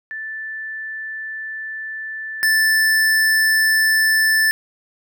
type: tone pair in turn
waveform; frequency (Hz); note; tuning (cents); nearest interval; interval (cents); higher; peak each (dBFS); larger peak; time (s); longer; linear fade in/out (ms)
sine / square; 1760 / 1760; A6 / A6; 0 / 0; unison; 0; neither; -26 / -14; second; 0.11-2.43 / 2.43-4.51; first; 0
effects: none